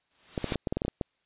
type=noise with exponential growth; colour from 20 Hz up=white; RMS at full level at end=-29 dBFS; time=0.11-0.55 s; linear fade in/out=0 ms; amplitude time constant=95 ms
type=clicks; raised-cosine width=2 ms; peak=-15 dBFS; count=11; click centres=0.378 / 0.443 / 0.522 / 0.557 / 0.672 / 0.725 / 0.77 / 0.819 / 0.85 / 0.881 / 1.012 s
effects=white hiss -74 dBFS RMS until 1.25 s + resampled to 8000 Hz